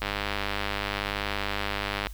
click train, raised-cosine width 0.3 ms, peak -12 dBFS, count 208, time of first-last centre 0.02-2.07 s, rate 101 Hz, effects added 50 Hz sine -37 dBFS peak until 2.13 s + white hiss -53 dBFS RMS until 2.13 s

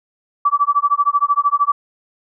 sine tone with tremolo, 1154 Hz, D6, 31 cents flat, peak -9 dBFS, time 0.45-1.72 s, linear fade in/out 5 ms, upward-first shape sine, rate 13 Hz, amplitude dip 100%, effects none

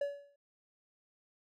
triangle tone with exponential decay, 569 Hz, C#5, 45 cents sharp, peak -27 dBFS, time 0.01-0.36 s, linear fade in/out 5 ms, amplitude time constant 74 ms, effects none

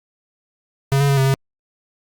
square tone with pitch steps, 137.3 / 141.1 / 138.8 / 134 / 135.4 Hz, C#3 / C#3 / C#3 / C3 / C#3, -16 / +31 / +3 / +42 / -40 cents, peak -14 dBFS, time 0.92-1.34 s, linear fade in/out 0 ms, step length 84 ms, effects Opus 48 kbps

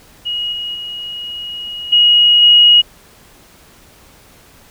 sine tone with level steps, 2892 Hz, F#7, 40 cents flat, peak -17 / -20 / -23 / -6 / -4 dBFS, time 0.25-2.82 s, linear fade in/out 20 ms, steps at 0.52 / 0.74 / 1.92 / 2.42 s, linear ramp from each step 10 ms, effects pink hiss -45 dBFS RMS until 4.7 s

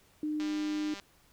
sine tone, 303.6 Hz, D#4, 42 cents flat, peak -30 dBFS, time 0.23-0.94 s, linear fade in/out 2 ms
click train, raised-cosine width 0.2 ms, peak -27 dBFS, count 120, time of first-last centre 0.4-0.998 s, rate 199 Hz
effects pink hiss -64 dBFS RMS until 1.32 s

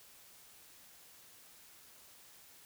silence, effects white hiss -59 dBFS RMS until 2.65 s

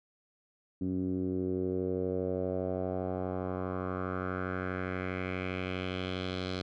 10% pulse tone with low-pass filter sweep, 92.4 Hz, F#2, 2 cents flat, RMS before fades -34 dBFS, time 0.81-6.62 s, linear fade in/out 5 ms, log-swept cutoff 260 to 4200 Hz, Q 2.9, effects none

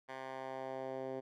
10% pulse tone with band-pass filter sweep, 132.1 Hz, C3, 17 cents sharp, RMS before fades -43 dBFS, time 0.08-1.21 s, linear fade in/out 20 ms, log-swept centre 1300 to 430 Hz, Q 1.3, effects none

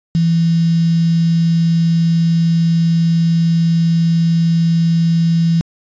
sine tone with quantisation, 166.5 Hz, E3, 18 cents sharp, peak -10 dBFS, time 0.15-5.61 s, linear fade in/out 0 ms, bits 5, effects resampled to 16000 Hz

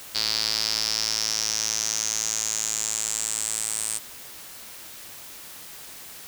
square tone with band-pass filter sweep, 54.8 Hz, A1, 6 cents flat, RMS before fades -27 dBFS, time 0.14-3.99 s, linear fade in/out 20 ms, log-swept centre 4600 to 8600 Hz, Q 6.1, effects white hiss -42 dBFS RMS until 6.27 s

